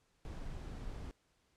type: noise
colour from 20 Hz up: brown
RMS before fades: -44 dBFS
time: 0.25-1.11 s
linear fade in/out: 0 ms
effects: pink hiss -75 dBFS RMS until 1.56 s + low-pass 9000 Hz 12 dB/octave